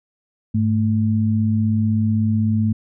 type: tone pair together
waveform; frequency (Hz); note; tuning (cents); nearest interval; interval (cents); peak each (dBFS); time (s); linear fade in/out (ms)
sine; 103.7 / 219.7; G#2 / A3; -2 / -2; octave + minor second; 1300; -18; 0.54-2.73; 10
effects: none